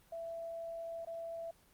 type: tone with dropouts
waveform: sine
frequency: 666 Hz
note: E5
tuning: 18 cents sharp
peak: -40 dBFS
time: 0.12-1.51 s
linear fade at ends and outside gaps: 5 ms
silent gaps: 1.05-1.07 s
effects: pink hiss -66 dBFS RMS until 1.73 s + Opus 24 kbps